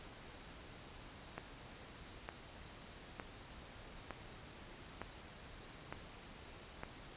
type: click train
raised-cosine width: 0.5 ms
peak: -27 dBFS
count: 7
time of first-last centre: 1.38-6.835 s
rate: 1.1 Hz
effects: pink hiss -54 dBFS RMS until 7.16 s + resampled to 8000 Hz